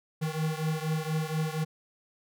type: beating tone pair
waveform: square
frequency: 155.56 / 159.76 Hz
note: D#3 / D#3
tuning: 0 / +46 cents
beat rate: 4.2 Hz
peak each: -31 / -33 dBFS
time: 0.21-1.65 s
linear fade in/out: 20 ms
effects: none